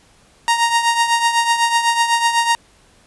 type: tone with tremolo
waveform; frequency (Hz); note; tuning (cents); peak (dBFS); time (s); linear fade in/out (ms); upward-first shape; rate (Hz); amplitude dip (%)
sawtooth; 932.3; A#5; 0; -7; 0.48-2.55; 0; triangle; 8; 70
effects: pink hiss -52 dBFS RMS until 3.06 s + resampled to 24000 Hz